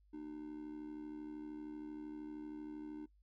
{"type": "tone with amplitude modulation", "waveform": "triangle", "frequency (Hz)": 302.6, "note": "D#4", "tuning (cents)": -48, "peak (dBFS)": -39, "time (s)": [0.13, 3.06], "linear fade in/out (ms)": 10, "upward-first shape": "sine", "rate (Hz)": 72.9, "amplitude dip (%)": 70, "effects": ["noise-tail reverb RT60 0.1 s tail -21 dB re dry", "added 50 Hz sine -66 dBFS peak until 3.22 s"]}